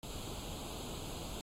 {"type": "noise with comb filter", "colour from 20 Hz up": "pink", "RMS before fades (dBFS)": -44, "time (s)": [0.03, 1.41], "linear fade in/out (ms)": 0, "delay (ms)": 0.27, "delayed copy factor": 0.8, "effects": ["low-pass 12000 Hz 12 dB/octave", "AAC 48 kbps"]}